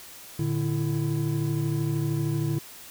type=tone cluster; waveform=triangle; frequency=115.3 / 148.3 / 332.9 Hz; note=A#2 / D3 / E4; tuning=-19 / +17 / +17 cents; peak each=-28 / -24 / -29 dBFS; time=0.39-2.59 s; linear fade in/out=5 ms; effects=white hiss -45 dBFS RMS until 2.9 s